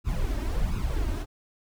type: noise with flanger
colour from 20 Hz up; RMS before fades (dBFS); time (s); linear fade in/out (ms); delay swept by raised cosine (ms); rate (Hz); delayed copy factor
brown; -27; 0.04-1.26; 50; 0.77 to 3.27; 1.4; +0.75
effects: none